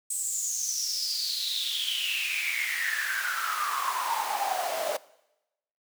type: noise with high-pass filter sweep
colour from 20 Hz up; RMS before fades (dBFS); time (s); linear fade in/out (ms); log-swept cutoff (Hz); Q
pink; -30; 0.1-4.97; 5; 8300 to 590; 9.9
effects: noise-tail reverb RT60 0.9 s tail -20 dB re dry